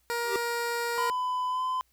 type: tone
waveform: 15% pulse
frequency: 471.9 Hz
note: A#4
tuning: 21 cents sharp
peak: -22 dBFS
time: 0.1-1.1 s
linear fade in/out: 0 ms
type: tone with exponential growth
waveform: square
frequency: 392 Hz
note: G4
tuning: in tune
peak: -25 dBFS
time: 0.19-0.36 s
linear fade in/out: 1 ms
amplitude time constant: 36 ms
type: tone with pitch glide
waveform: triangle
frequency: 1004 to 1021 Hz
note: B5 to C6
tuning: +28 to -43 cents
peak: -25 dBFS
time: 0.98-1.81 s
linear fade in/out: 0 ms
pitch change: +29 cents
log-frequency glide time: 1.48-1.62 s
effects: added 60 Hz sine -70 dBFS peak until 1.92 s + white hiss -70 dBFS RMS until 1.92 s